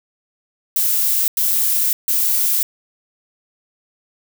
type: noise bursts at uneven times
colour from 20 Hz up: violet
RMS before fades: -17 dBFS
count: 3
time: 0.76-1.28 / 1.37-1.93 / 2.08-2.63 s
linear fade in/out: 2 ms
effects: none